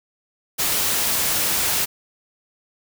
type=noise; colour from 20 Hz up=white; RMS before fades=-21 dBFS; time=0.58-1.86 s; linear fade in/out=20 ms; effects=none